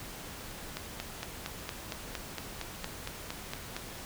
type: click train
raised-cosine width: 0.2 ms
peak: -18 dBFS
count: 14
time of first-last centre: 0.77-3.765 s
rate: 4.34 Hz
effects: pink hiss -44 dBFS RMS until 4.05 s